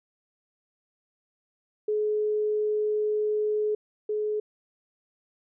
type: tone pair in turn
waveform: sine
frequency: 424.2 / 424.2 Hz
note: G#4 / G#4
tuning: +37 / +37 cents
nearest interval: unison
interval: 0 cents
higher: neither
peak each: -23 / -25 dBFS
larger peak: first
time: 1.88-3.75 / 4.09-4.4 s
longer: first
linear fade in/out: 5 ms
effects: none